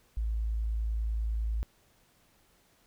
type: tone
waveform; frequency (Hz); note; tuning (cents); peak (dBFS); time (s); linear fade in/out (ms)
sine; 55; A1; 0; -28; 0.17-1.63; 0
effects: pink hiss -66 dBFS RMS until 2.86 s